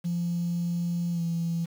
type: tone with pitch glide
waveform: triangle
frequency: 172.4 to 167.98 Hz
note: F3 to E3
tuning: -22 to +33 cents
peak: -22 dBFS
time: 0.04-1.66 s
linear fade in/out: 20 ms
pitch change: -45 cents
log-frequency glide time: 1.12-1.22 s
effects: tanh soft clip ceiling -23 dBFS + 8-bit